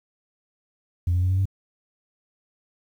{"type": "tone with pitch steps", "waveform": "sine", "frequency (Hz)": [87.31, 89.51, 91.76, 94.06, 96.43], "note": ["F2", "F2", "F#2", "F#2", "G2"], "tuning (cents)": [0, 43, -14, 29, -28], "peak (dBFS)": -17, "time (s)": [1.07, 1.455], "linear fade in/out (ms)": 5, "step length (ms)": 77, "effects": ["tanh soft clip ceiling -16 dBFS", "9-bit"]}